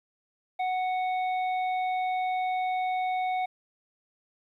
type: harmonic tone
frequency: 740 Hz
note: F#5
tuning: in tune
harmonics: 1 / 3 / 5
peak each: -26 / -37 / -47 dBFS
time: 0.59-3.46 s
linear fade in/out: 10 ms
effects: 11-bit